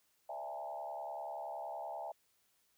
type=tone with frequency modulation; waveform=sine; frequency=740 Hz; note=F#5; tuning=in tune; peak=-40 dBFS; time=0.29-2.12 s; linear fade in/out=5 ms; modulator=70.4 Hz; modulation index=2.1; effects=white hiss -75 dBFS RMS until 2.77 s